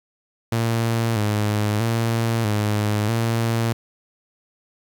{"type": "tone with vibrato", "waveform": "sawtooth", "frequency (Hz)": 110, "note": "A2", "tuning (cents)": 0, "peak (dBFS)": -15, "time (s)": [0.52, 3.73], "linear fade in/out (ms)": 5, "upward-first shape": "square", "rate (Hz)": 0.78, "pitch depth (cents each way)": 75, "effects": ["8-bit"]}